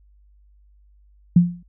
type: tone with exponential decay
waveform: sine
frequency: 174.61 Hz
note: F3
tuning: in tune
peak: -6 dBFS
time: 1.36-1.63 s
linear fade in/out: 5 ms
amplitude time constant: 57 ms
effects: added 50 Hz sine -51 dBFS peak until 1.68 s